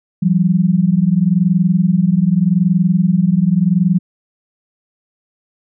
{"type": "tone pair together", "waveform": "sine", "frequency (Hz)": [169.16, 190], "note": ["E3", "F#3"], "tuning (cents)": [45, 46], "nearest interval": "major second", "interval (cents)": 201, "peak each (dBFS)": -13, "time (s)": [0.22, 3.99], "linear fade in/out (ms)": 10, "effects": []}